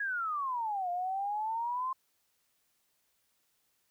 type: exponential two-way sweep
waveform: sine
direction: down then up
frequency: 1686 to 698.5 to 1057 Hz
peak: -31 dBFS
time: 0-1.93 s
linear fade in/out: 5 ms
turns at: 0.9 s
effects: white hiss -75 dBFS RMS until 3.9 s